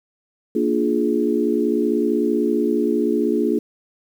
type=chord; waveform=sine; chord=Bb dominant seventh; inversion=none; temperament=equal with one note detuned; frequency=233.1 / 293.7 / 349.2 / 419.9 Hz; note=Bb3 / D4 / F4 / Ab4; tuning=0 / 0 / 0 / +19 cents; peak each=-22 dBFS; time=0.55-3.59 s; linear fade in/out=5 ms; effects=8-bit